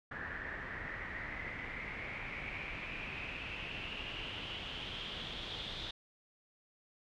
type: noise with low-pass filter sweep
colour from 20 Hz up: pink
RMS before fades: -43 dBFS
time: 0.11-5.91 s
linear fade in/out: 5 ms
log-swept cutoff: 1700 to 3600 Hz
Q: 7.1
effects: none